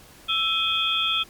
sine tone cluster, 1324 / 2521 / 3232 / 3449 Hz, E6 / D#7 / G#7 / A7, +7 / +22 / -48 / -35 cents, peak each -28 / -28 / -24 / -26 dBFS, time 0.28-1.24 s, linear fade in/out 20 ms, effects pink hiss -49 dBFS RMS until 1.29 s + MP3 96 kbps

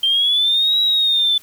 triangle linear two-way sweep, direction up then down, 3136 to 3882 to 3498 Hz, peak -10 dBFS, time 0.03-1.38 s, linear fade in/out 5 ms, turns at 0.8 s, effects tanh soft clip ceiling -11 dBFS + white hiss -47 dBFS RMS until 1.42 s

